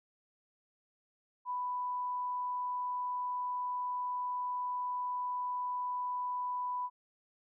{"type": "tone", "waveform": "sine", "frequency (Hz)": 992, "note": "B5", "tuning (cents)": 7, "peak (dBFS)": -33, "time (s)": [1.45, 6.9], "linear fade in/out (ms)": 50, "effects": []}